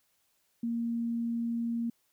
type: tone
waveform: sine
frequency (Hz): 233.1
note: A#3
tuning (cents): 0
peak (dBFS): -29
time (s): 0.63-1.9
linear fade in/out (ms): 5
effects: white hiss -73 dBFS RMS until 2.12 s